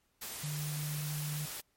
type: tone in noise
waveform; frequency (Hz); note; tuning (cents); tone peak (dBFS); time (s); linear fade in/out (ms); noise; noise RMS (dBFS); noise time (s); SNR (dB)
sine; 150; D3; +37; -35; 0.43-1.46; 10; white; -42; 0.21-1.61; +4
effects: pink hiss -75 dBFS RMS until 1.76 s + MP3 64 kbps